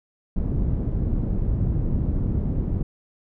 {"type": "low-pass noise", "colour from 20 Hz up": "pink", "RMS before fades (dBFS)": -23, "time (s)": [0.36, 2.83], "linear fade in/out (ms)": 5, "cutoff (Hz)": 210, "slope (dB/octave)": 12, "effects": []}